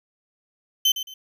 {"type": "tone with echo", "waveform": "35% pulse", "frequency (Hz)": 3076, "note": "G7", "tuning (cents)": -33, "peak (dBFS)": -14, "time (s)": [0.85, 0.92], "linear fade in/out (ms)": 5, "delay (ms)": 110, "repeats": 2, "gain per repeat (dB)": -11, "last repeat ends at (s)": 1.14, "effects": []}